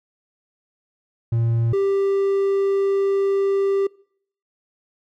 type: tone pair in turn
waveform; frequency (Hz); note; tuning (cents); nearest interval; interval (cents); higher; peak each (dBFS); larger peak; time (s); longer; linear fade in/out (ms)
triangle; 115.7 / 393.7; A#2 / G4; -13 / +8; octave + major sixth; 2121; second; -15; neither; 1.32-1.73 / 1.73-3.87; second; 5
effects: noise-tail reverb RT60 0.6 s tail -24 dB re dry